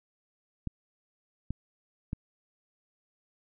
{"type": "clicks", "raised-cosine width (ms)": 5, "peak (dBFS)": -20, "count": 3, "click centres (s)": [0.673, 1.506, 2.131], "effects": []}